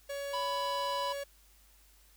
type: tone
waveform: 45% pulse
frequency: 562 Hz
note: C#5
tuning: 24 cents sharp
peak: -36 dBFS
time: 0.09-1.24 s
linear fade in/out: 10 ms
type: harmonic tone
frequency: 992 Hz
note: B5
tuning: 7 cents sharp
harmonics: 1 / 3 / 4 / 5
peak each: -33 / -43 / -45 / -47 dBFS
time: 0.33-1.13 s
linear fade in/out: 10 ms
effects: added 50 Hz sine -62 dBFS peak until 2.16 s + white hiss -64 dBFS RMS until 2.16 s